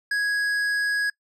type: tone with tanh clipping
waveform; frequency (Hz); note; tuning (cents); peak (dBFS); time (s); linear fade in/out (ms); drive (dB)
triangle; 1661.2; G#6; 0; -23; 0.11-1.1; 5; 14
effects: noise-tail reverb RT60 0.1 s tail -24 dB re dry